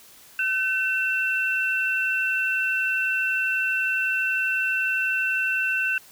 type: tone pair together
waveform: sine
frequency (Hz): 1524 / 2694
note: G6 / E7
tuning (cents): -49 / +37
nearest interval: minor seventh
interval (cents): 986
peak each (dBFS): -24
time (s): 0.39-5.98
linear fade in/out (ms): 2
effects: white hiss -50 dBFS RMS until 6.11 s